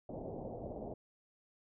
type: low-pass noise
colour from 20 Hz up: white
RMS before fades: -44 dBFS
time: 0.09-0.94 s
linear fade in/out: 5 ms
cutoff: 720 Hz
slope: 48 dB/octave
effects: none